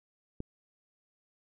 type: click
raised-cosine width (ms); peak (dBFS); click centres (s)
3; -24; 0.404
effects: none